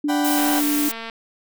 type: tone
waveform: sine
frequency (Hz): 293.7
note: D4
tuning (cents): 0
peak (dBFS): -19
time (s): 0.04-0.89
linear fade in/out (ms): 5
type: chord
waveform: 35% pulse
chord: G major seventh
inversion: second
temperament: equal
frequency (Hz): 587.3 / 740 / 784 / 987.8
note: D5 / F#5 / G5 / B5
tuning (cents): 0 / 0 / 0 / 0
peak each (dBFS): -29 / -26 / -25 / -29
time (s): 0.08-0.61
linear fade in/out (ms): 20
type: noise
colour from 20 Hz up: blue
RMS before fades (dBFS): -25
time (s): 0.24-0.92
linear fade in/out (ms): 10
type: click train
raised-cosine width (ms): 0.3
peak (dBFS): -17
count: 164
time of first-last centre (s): 0.38-1.098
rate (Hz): 227
effects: none